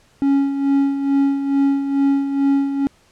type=tone with tremolo; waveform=triangle; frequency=277.2 Hz; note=C#4; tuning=in tune; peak=-10 dBFS; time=0.22-2.87 s; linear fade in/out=0 ms; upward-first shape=sine; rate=2.3 Hz; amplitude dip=60%; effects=pink hiss -55 dBFS RMS until 3.11 s + low-pass 9000 Hz 12 dB/octave